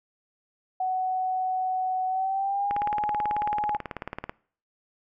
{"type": "tone with pitch glide", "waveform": "sine", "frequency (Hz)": [746, 837.4], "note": ["F#5", "G#5"], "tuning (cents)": [14, 14], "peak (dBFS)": -24, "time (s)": [0.8, 3.77], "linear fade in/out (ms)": 5, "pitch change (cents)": 200, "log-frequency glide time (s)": [2.07, 2.92]}
{"type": "click train", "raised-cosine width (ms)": 0.5, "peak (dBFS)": -17, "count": 30, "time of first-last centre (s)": [2.71, 4.295], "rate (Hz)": 18.3}
{"effects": ["noise-tail reverb RT60 0.5 s tail -23 dB re dry"]}